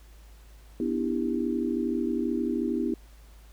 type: chord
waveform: sine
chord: E minor seventh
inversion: second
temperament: just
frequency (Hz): 247.2 / 296.7 / 329.6 / 395.6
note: B3 / D4 / E4 / G4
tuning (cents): +2 / +18 / 0 / +16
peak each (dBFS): -29 / -32 / -30 / -33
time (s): 0.8-2.94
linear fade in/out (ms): 2
effects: added 53 Hz sine -48 dBFS peak until 3.52 s + pink hiss -59 dBFS RMS until 3.52 s